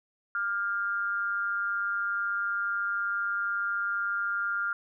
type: tone with amplitude modulation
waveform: sine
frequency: 1396.9 Hz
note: F6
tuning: in tune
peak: -24 dBFS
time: 0.35-4.73 s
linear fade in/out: 2 ms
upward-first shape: sine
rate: 196 Hz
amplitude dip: 65%
effects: none